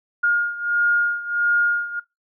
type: beating tone pair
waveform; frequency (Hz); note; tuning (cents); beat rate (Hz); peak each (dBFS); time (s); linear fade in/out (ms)
sine; 1421 / 1422.5; F6 / F6; +30 / +31; 1.5; -19 / -22; 0.23-2; 10
effects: noise-tail reverb RT60 0.2 s tail -21 dB re dry